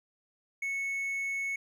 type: tone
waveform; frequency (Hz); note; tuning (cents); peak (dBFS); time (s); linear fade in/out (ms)
triangle; 2205; C#7; -10; -29; 0.62-1.56; 5
effects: none